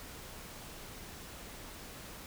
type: silence
effects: pink hiss -48 dBFS RMS until 2.26 s